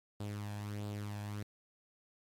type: tone with flanger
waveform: sawtooth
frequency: 103.4 Hz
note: G#2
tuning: 7 cents flat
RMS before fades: -41 dBFS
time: 0.2-1.43 s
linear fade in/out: 5 ms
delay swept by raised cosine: 0.24 to 1.22 ms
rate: 1.5 Hz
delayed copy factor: +0.55
effects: MP3 64 kbps